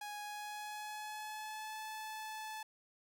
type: tone with pitch glide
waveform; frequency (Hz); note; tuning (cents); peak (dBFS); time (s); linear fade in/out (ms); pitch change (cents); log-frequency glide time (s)
sawtooth; 830.6 to 867.9; G#5 to A5; 0 to -24; -39; 0.01-2.63; 5; +76; 0.2-1.81
effects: none